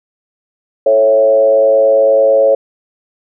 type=tone with frequency modulation; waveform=sine; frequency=550 Hz; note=C#5; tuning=14 cents flat; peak=-6 dBFS; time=0.86-2.55 s; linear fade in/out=5 ms; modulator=109 Hz; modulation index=0.71; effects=none